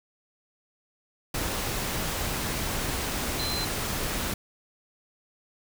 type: tone in noise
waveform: sine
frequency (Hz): 4082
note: C8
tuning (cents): -44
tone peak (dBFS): -31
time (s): 3.39-3.65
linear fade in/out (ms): 5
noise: pink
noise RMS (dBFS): -30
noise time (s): 1.34-4.34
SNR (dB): -4
effects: none